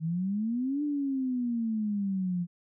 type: exponential two-way sweep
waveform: sine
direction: up then down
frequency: 155.56 to 297.9 to 172 Hz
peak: -27 dBFS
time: 0-2.47 s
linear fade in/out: 50 ms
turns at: 0.83 s
effects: none